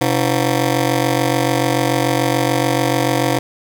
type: ring-modulated tone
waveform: 15% pulse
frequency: 207.7 Hz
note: G#3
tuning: in tune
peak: -5 dBFS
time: 0.01-3.39 s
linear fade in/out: 2 ms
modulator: 80.4 Hz
effects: none